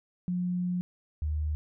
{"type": "tone pair in turn", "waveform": "sine", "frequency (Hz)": [179, 76.11], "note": ["F3", "D#2"], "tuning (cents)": [43, -38], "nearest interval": "octave + minor third", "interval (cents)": 1481, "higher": "first", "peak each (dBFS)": -27, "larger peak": "neither", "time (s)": [[0.28, 0.81], [1.22, 1.55]], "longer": "first", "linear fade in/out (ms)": 0, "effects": []}